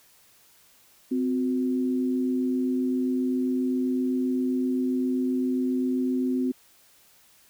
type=tone pair together; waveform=sine; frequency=257 / 364.6 Hz; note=C4 / F#4; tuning=-31 / -25 cents; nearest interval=tritone; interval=606 cents; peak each=-23 / -31 dBFS; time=1.11-6.52 s; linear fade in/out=10 ms; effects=white hiss -58 dBFS RMS until 7.49 s